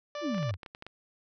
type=harmonic tone; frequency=587.3 Hz; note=D5; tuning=in tune; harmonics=1 / 2 / 3 / 4 / 5 / 6 / 7 / 8 / 9 / 10; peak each=-36 / -42 / -47 / -50 / -50 / -52 / -55 / -57 / -56 / -57 dBFS; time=0.15-0.51 s; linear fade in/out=2 ms
type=exponential sweep; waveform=sine; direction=down; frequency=370 to 82.41 Hz; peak=-29 dBFS; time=0.21-0.57 s; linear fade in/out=50 ms
type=clicks; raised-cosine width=0.3 ms; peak=-27 dBFS; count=10; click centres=0.346 / 0.381 / 0.429 / 0.494 / 0.54 / 0.632 / 0.662 / 0.749 / 0.824 / 0.866 s
effects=none